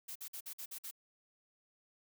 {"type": "noise bursts", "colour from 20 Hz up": "blue", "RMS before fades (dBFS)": -45, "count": 7, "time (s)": [0.08, 0.912], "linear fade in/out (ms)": 10, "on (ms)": 76, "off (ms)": 50, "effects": []}